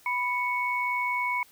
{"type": "tone pair together", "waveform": "sine", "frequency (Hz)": [988.5, 2219], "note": ["B5", "C#7"], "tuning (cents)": [1, 1], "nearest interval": "octave + major second", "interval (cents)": 1400, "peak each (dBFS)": -28, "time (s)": [0.06, 1.43], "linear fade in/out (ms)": 2, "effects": ["white hiss -57 dBFS RMS until 1.51 s"]}